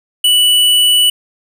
square tone, 2960 Hz, F#7, in tune, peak -8 dBFS, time 0.24-1.1 s, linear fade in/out 5 ms, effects 7-bit

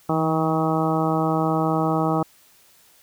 harmonic tone with a mistuned harmonic, 159.1 Hz, D#3, 39 cents sharp, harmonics 1 / 2 / 3 / 4 / 5 / 6 / 7 / 8, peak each -24 / -24 / -28 / -28 / -26 / -33 / -30 / -30 dBFS, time 0.09-2.23 s, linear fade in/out 5 ms, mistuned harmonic 1, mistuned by +33 cents, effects white hiss -55 dBFS RMS until 3.02 s

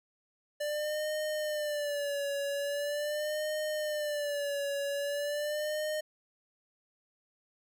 square tone with vibrato, 588 Hz, D5, 2 cents sharp, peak -32 dBFS, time 0.6-6.01 s, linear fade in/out 10 ms, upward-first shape sine, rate 0.42 Hz, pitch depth 73 cents each way, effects none

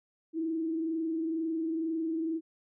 sine tone with frequency modulation, 324.2 Hz, E4, 29 cents flat, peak -29 dBFS, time 0.33-2.41 s, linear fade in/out 50 ms, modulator 22.1 Hz, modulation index 0.42, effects none

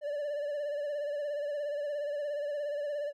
triangle tone with vibrato, 583 Hz, D5, 13 cents flat, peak -30 dBFS, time 0.01-3.13 s, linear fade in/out 50 ms, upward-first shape sine, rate 17 Hz, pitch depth 48 cents each way, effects none

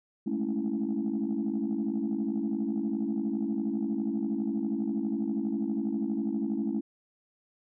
sine chord, A major seventh, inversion third, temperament equal, 207.7 / 220 / 277.2 / 329.6 Hz, G#3 / A3 / C#4 / E4, 0 / 0 / 0 / 0 cents, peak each -33 / -31 / -32 / -33 dBFS, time 0.26-6.81 s, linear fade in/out 10 ms, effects tanh soft clip ceiling -21 dBFS

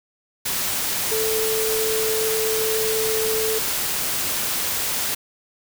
sine tone in noise, 440 Hz, A4, in tune, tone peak -22 dBFS, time 1.11-3.59 s, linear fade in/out 10 ms, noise white, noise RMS -24 dBFS, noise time 0.45-5.15 s, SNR -1 dB, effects none

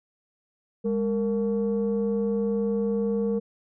sine tone pair together, 204.7 / 462.7 Hz, G#3 / A#4, -25 / -13 cents, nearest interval octave + major second, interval 1412 cents, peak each -24 dBFS, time 0.84-3.4 s, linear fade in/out 20 ms, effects tanh soft clip ceiling -18 dBFS

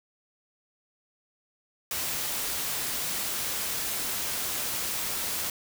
white noise, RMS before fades -31 dBFS, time 1.91-5.5 s, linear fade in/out 2 ms, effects none

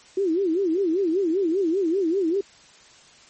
sine tone with vibrato, 356.5 Hz, F4, 36 cents sharp, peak -19 dBFS, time 0.17-2.41 s, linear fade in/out 5 ms, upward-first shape sine, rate 5.1 Hz, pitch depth 210 cents each way, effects white hiss -51 dBFS RMS until 3.29 s + MP3 32 kbps

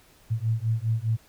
sine beating tone pair, 110 / 114.9 Hz, A2 / A#2, 0 / -25 cents, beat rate 4.9 Hz, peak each -26 / -26 dBFS, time 0.3-1.17 s, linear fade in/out 20 ms, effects pink hiss -57 dBFS RMS until 1.28 s

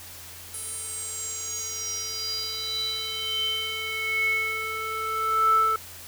square tone with band-pass filter sweep, 440 Hz, A4, in tune, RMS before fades -28 dBFS, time 0.54-5.76 s, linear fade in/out 2 ms, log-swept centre 10000 to 1200 Hz, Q 8.9, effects added 87 Hz sine -50 dBFS peak until 6.07 s + white hiss -43 dBFS RMS until 6.07 s

